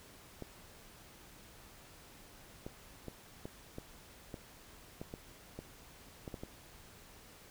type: clicks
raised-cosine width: 2 ms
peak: -29 dBFS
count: 12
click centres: 0.423 / 2.665 / 3.083 / 3.455 / 3.784 / 4.342 / 5.015 / 5.139 / 5.59 / 6.278 / 6.342 / 6.435 s
effects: pink hiss -57 dBFS RMS until 7.5 s

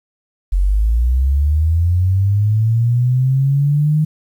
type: linear sweep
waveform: sine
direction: up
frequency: 43.65 to 155.56 Hz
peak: -11 dBFS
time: 0.52-4.05 s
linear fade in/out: 10 ms
effects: 8-bit

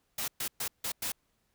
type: noise bursts at uneven times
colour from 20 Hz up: white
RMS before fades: -34 dBFS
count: 5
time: 0.18-0.28 / 0.4-0.48 / 0.6-0.68 / 0.84-0.92 / 1.02-1.12 s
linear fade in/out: 5 ms
effects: pink hiss -75 dBFS RMS until 1.54 s

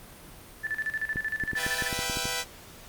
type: tone with tremolo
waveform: sine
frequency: 1754 Hz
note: A6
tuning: 6 cents flat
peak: -26 dBFS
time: 0.63-1.89 s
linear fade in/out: 20 ms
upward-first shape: square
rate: 13 Hz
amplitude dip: 80%
type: clicks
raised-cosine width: 3 ms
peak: -21 dBFS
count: 10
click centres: 1.159 / 1.437 / 1.533 / 1.665 / 1.823 / 1.928 / 1.991 / 2.098 / 2.171 / 2.255 s
type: chord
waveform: 5% pulse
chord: E minor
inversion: second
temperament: equal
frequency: 493.9 / 659.3 / 784 Hz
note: B4 / E5 / G5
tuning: 0 / 0 / 0 cents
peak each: -21 / -24 / -21 dBFS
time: 1.55-2.45 s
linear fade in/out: 50 ms
effects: pink hiss -48 dBFS RMS until 2.88 s + Opus 32 kbps

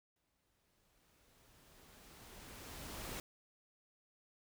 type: noise with exponential growth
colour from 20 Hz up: pink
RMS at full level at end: -44 dBFS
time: 0.16-3.2 s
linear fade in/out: 2 ms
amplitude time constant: 660 ms
effects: none

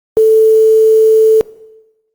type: tone with quantisation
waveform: sine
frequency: 440 Hz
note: A4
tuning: in tune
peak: -4 dBFS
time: 0.17-1.41 s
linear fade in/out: 0 ms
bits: 5
effects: noise-tail reverb RT60 1.0 s tail -20 dB re dry + Opus 32 kbps

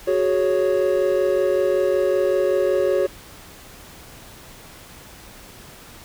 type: chord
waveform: triangle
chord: F# suspended second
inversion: none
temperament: equal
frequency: 370 / 415.3 / 554.4 Hz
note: F#4 / G#4 / C#5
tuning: 0 / 0 / 0 cents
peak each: -19 / -21 / -18 dBFS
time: 0.07-3.07 s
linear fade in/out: 10 ms
effects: pink hiss -43 dBFS RMS until 6.04 s

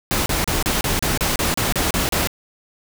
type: noise bursts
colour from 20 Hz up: pink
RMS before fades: -20 dBFS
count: 12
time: 0.11-2.273 s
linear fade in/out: 0 ms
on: 150 ms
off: 33 ms
effects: none

